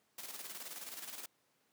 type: noise with tremolo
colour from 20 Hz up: white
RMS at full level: -45 dBFS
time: 0.18-1.26 s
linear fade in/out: 5 ms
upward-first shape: square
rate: 19 Hz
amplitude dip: 50%
effects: pink hiss -75 dBFS RMS until 1.72 s + high-pass 200 Hz 12 dB/octave